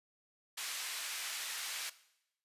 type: band-pass noise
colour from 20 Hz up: pink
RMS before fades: -41 dBFS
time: 0.57-1.9 s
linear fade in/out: 10 ms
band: 1800 to 13000 Hz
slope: 12 dB/octave
effects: noise-tail reverb RT60 0.8 s tail -17 dB re dry + resampled to 32000 Hz